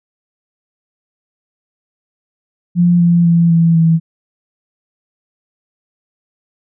sine tone with pitch steps, 174.61 / 171.81 / 169.05 / 166.34 / 163.67 Hz, F3 / F3 / E3 / E3 / E3, 0 / -28 / +44 / +16 / -12 cents, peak -7 dBFS, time 2.75-4 s, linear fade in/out 50 ms, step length 250 ms, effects none

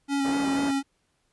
square tone with vibrato, 277.2 Hz, C#4, in tune, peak -24 dBFS, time 0.08-0.83 s, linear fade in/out 50 ms, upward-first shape square, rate 4.1 Hz, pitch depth 17 cents each way
pink band-pass noise, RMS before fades -35 dBFS, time 0.24-0.72 s, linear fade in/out 20 ms, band 180 to 1300 Hz, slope 12 dB/octave
effects pink hiss -71 dBFS RMS until 1.32 s + resampled to 24000 Hz

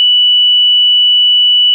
sine tone, 2960 Hz, F#7, in tune, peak -5 dBFS, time 0-1.74 s, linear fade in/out 0 ms, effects none

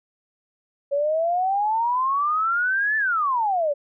sine exponential two-way sweep, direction up then down, 554.4 to 1769 to 554.4 Hz, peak -19 dBFS, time 0.91-3.74 s, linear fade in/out 20 ms, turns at 2.97 s, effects none

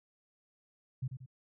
sine tone with echo, 129.3 Hz, C3, 20 cents flat, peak -32 dBFS, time 1.02-1.08 s, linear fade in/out 10 ms, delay 91 ms, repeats 2, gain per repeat -7 dB, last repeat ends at 1.262 s, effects none

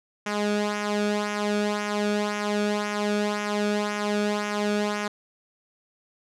sawtooth tone with flanger, 207.7 Hz, G#3, in tune, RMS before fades -26 dBFS, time 0.26-5.08 s, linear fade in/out 5 ms, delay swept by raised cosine 0.23 to 1.03 ms, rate 1.9 Hz, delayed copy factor -0.65, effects low-pass 7000 Hz 12 dB/octave

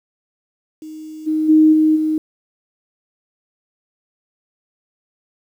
sine tone with level steps, 311.6 Hz, D#4, 3 cents sharp, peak -30 / -15 / -7 / -10 / -15 dBFS, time 0.82-2.18 s, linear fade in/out 2 ms, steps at 1.26 / 1.48 / 1.72 / 1.95 s, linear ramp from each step 20 ms, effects 8-bit

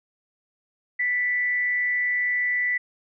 sine tone with frequency modulation, 1975.5 Hz, B6, in tune, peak -21 dBFS, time 0.99-2.78 s, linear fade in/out 10 ms, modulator 210 Hz, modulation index 0.24, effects none

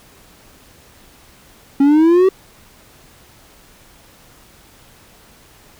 triangle exponential sweep, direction up, 272.9 to 386.9 Hz, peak -6 dBFS, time 1.8-2.29 s, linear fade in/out 5 ms, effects pink hiss -47 dBFS RMS until 5.79 s

